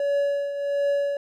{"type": "tone with tremolo", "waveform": "triangle", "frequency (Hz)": 567, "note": "C#5", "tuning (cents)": 39, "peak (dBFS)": -17, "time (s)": [0, 1.17], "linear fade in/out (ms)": 2, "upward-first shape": "triangle", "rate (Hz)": 1.4, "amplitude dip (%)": 65, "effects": []}